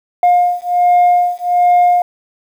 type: beating tone pair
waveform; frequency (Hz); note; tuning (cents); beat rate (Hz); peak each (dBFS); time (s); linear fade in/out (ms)
sine; 710 / 711.3; F5 / F5; +28 / +32; 1.3; -10; 0.23-2.02; 2
effects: tanh soft clip ceiling -5 dBFS + 7-bit